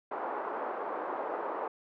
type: band-pass noise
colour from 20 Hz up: white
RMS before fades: -36 dBFS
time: 0.11-1.68 s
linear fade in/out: 5 ms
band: 350 to 1100 Hz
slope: 24 dB/octave
effects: none